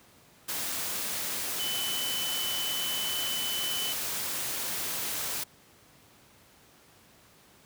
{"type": "tone in noise", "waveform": "sine", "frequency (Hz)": 3019, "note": "F#7", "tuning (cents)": 34, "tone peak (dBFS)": -32, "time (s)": [1.59, 3.93], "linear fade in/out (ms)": 10, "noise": "white", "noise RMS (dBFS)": -33, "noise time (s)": [0.48, 5.44], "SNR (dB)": -2, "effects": ["pink hiss -58 dBFS RMS until 7.65 s", "high-pass 80 Hz 12 dB/octave"]}